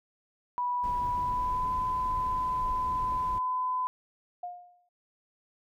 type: tone with pitch glide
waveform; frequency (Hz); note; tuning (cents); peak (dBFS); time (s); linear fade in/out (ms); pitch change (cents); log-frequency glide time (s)
sine; 982 to 1010.2; B5 to B5; -10 to +39; -27; 0.58-3.87; 0; +49; 1.09-1.72
type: noise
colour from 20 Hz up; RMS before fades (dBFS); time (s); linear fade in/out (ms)
brown; -39; 0.83-3.39; 10
type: tone with exponential decay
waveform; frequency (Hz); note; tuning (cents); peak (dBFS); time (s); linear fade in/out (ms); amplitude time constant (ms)
sine; 711; F5; +31; -32; 4.43-4.89; 5; 100
effects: none